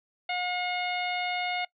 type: harmonic tone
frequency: 720 Hz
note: F#5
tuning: 47 cents flat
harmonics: 1 / 2 / 3 / 4 / 5 / 6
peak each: -31 / -40 / -32 / -38 / -40 / -45 dBFS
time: 0.29-1.65 s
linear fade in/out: 5 ms
effects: noise-tail reverb RT60 0.1 s tail -22 dB re dry